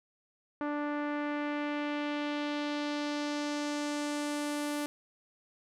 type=tone with low-pass filter sweep; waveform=sawtooth; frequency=293.7 Hz; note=D4; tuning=in tune; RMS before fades=-34 dBFS; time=0.61-4.86 s; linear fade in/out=0 ms; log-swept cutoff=1400 to 12000 Hz; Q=1.4; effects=none